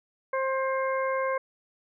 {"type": "harmonic tone", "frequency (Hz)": 530, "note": "C5", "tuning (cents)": 22, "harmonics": [1, 2, 3, 4], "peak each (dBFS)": [-27, -30, -36, -37], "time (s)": [0.33, 1.38], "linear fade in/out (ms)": 5, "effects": []}